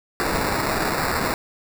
white noise with sample-and-hold, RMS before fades -23 dBFS, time 0.2-1.34 s, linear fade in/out 0 ms, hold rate 3150 Hz, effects none

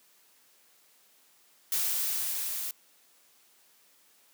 blue noise with level ramp, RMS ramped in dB -28 to -35 dBFS, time 1.72-2.71 s, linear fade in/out 2 ms, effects white hiss -63 dBFS RMS until 4.33 s + high-pass 200 Hz 12 dB/octave

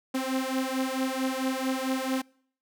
sawtooth beating tone pair, 260.2 / 264.7 Hz, C4 / C4, -9 / +20 cents, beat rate 4.5 Hz, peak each -26 dBFS, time 0.14-2.22 s, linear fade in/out 10 ms, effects noise-tail reverb RT60 0.6 s tail -26 dB re dry

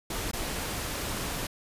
pink noise with dropouts, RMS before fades -33 dBFS, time 0.1-1.47 s, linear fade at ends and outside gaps 5 ms, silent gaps 0.314-0.332 s, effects resampled to 32000 Hz

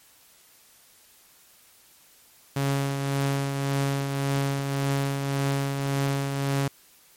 sawtooth tone with tremolo, 138.59 Hz, C#3, in tune, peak -18 dBFS, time 2.56-6.68 s, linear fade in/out 5 ms, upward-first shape triangle, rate 1.8 Hz, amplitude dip 45%, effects white hiss -56 dBFS RMS until 7.16 s + MP3 64 kbps

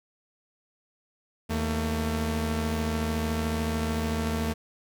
sawtooth tone pair together, 79.62 / 225.2 Hz, D#2 / A3, +40 / +40 cents, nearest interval octave + tritone, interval 1800 cents, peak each -25 dBFS, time 1.49-4.54 s, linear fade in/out 20 ms, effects none

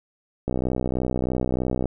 click train, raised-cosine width 2 ms, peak -11 dBFS, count 88, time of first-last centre 0.48-1.857 s, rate 63.2 Hz, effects none

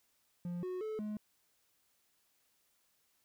triangle tone with pitch steps, 175 / 366.6 / 433.9 / 211.5 Hz, F3 / F#4 / A4 / G#3, +4 / -16 / -24 / +32 cents, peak -35 dBFS, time 0.45-1.17 s, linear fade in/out 2 ms, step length 180 ms, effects white hiss -75 dBFS RMS until 3.24 s

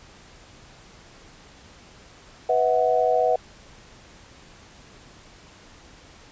sine chord, B suspended fourth, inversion none, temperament equal with one note detuned, 493.9 / 645.3 / 740 Hz, B4 / E5 / F#5, 0 / -37 / 0 cents, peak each -22 dBFS, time 2.49-3.36 s, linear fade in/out 5 ms, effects pink hiss -49 dBFS RMS until 6.31 s + resampled to 16000 Hz

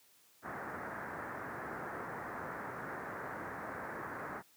white low-pass noise, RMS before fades -43 dBFS, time 0.42-4.43 s, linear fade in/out 50 ms, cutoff 1800 Hz, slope 48 dB/octave, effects white hiss -66 dBFS RMS until 4.56 s + high-pass 100 Hz 12 dB/octave

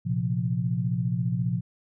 sine chord, Bb suspended second, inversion none, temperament equal with one note detuned, 116.07 / 130.81 / 174.61 Hz, Bb2 / C3 / F3, -7 / 0 / 0 cents, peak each -28 dBFS, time 0.05-1.61 s, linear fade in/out 20 ms, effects none

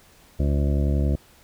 harmonic tone, 71 Hz, C#2, 42 cents sharp, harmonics 1 / 2 / 3 / 4 / 5 / 7 / 8 / 9, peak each -20 / -26 / -30 / -32 / -34 / -37 / -38 / -39 dBFS, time 0.39-1.16 s, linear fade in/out 10 ms, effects pink hiss -54 dBFS RMS until 1.43 s

